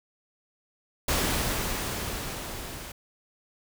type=noise with level ramp; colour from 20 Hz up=pink; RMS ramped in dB=-25 to -40 dBFS; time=1.08-2.92 s; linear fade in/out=5 ms; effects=none